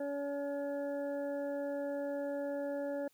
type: harmonic tone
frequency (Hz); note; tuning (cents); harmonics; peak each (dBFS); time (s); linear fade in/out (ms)
283.6; C#4; +40; 1 / 2 / 3 / 5 / 6; -40 / -36 / -50 / -56 / -53; 0-3.08; 5
effects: white hiss -71 dBFS RMS until 3.13 s